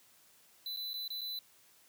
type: tone with dropouts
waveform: square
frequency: 4000 Hz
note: B7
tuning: 21 cents sharp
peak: -38 dBFS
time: 0.66-1.39 s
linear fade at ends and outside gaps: 2 ms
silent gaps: 0.763-0.77 / 0.933-0.94 / 1.079-1.103 / 1.21-1.215 s
effects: white hiss -64 dBFS RMS until 1.88 s + high-pass 80 Hz 12 dB/octave